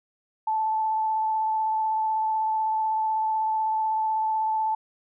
sine tone with vibrato, 875 Hz, A5, 10 cents flat, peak -22 dBFS, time 0.47-4.75 s, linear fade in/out 5 ms, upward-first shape sine, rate 16 Hz, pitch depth 12 cents each way, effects none

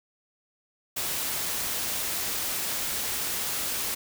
white noise, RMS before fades -30 dBFS, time 0.96-3.95 s, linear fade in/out 10 ms, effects none

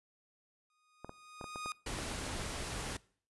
sawtooth tone with exponential growth, 1238 Hz, D#6, 9 cents flat, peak -33 dBFS, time 0.7-1.72 s, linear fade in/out 1 ms, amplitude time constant 220 ms
clicks, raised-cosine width 1 ms, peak -29 dBFS, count 10, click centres 1.046 / 1.094 / 1.412 / 1.442 / 1.559 / 1.66 / 1.894 / 1.988 / 2.114 / 2.266 s
pink noise, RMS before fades -40 dBFS, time 1.86-2.97 s, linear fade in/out 5 ms
effects noise-tail reverb RT60 0.5 s tail -22 dB re dry + resampled to 24000 Hz

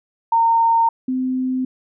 sine tone pair in turn, 917 / 257.3 Hz, A#5 / C4, -29 / -29 cents, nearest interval octave + minor seventh, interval 2200 cents, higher first, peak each -12 / -18 dBFS, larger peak first, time 0.32-0.89 / 1.08-1.65 s, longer neither, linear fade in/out 5 ms, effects none

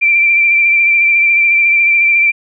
sine tone with vibrato, 2354 Hz, D7, 3 cents sharp, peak -7 dBFS, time 0.01-2.32 s, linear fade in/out 20 ms, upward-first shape sine, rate 14 Hz, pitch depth 25 cents each way, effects none

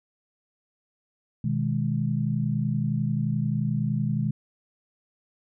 sine chord, G# minor, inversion first, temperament just, 124.59 / 155.74 / 207.7 Hz, B2 / D#3 / G#3, +16 / +2 / 0 cents, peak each -27 / -27 / -28 dBFS, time 1.44-4.31 s, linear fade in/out 5 ms, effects none

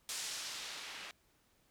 blue noise with low-pass filter sweep, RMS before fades -44 dBFS, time 0.09-1.11 s, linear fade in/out 0 ms, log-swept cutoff 7000 to 2500 Hz, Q 0.9, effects pink hiss -72 dBFS RMS until 1.7 s

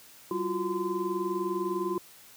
sine tone cluster, 191.8 / 343.3 / 363.2 / 1027 Hz, G3 / F4 / F#4 / C6, -37 / -30 / -32 / -33 cents, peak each -38 / -32 / -32 / -34 dBFS, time 0.31-1.98 s, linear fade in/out 2 ms, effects white hiss -53 dBFS RMS until 2.36 s + high-pass 60 Hz 12 dB/octave

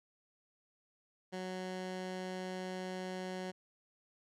15% pulse tone, 185 Hz, F#3, in tune, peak -33 dBFS, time 1.32-3.52 s, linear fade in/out 20 ms, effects low-pass 7000 Hz 12 dB/octave

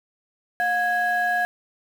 sine tone pair together, 714 / 1658.4 Hz, F5 / G#6, +38 / -3 cents, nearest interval octave + minor third, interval 1459 cents, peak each -21 dBFS, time 0.6-1.45 s, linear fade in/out 0 ms, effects tanh soft clip ceiling -15 dBFS + 7-bit

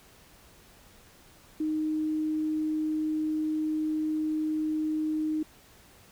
sine tone, 310 Hz, D#4, 6 cents flat, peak -26 dBFS, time 1.6-5.43 s, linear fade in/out 5 ms, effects pink hiss -56 dBFS RMS until 6.11 s

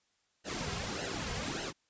pink noise with flanger, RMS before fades -37 dBFS, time 0.44-1.73 s, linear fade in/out 50 ms, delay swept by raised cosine 0.85 to 3.45 ms, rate 1.7 Hz, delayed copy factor -0.75, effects white hiss -75 dBFS RMS until 1.89 s + resampled to 16000 Hz

